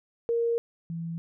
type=tone pair in turn; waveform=sine; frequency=466.2 / 166.36 Hz; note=A#4 / E3; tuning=0 / +16 cents; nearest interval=octave + tritone; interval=1784 cents; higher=first; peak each=-23 / -31 dBFS; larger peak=first; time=0.29-0.58 / 0.9-1.18 s; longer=first; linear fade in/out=0 ms; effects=none